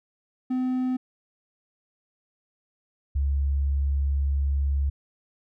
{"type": "tone pair in turn", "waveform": ["triangle", "sine"], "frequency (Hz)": [255.1, 69.67], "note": ["C4", "C#2"], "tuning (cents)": [-44, 9], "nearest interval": "octave + minor seventh", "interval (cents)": 2247, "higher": "first", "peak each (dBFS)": -21, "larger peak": "neither", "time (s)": [[0.5, 0.97], [3.15, 4.9]], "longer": "second", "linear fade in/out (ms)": 10, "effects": []}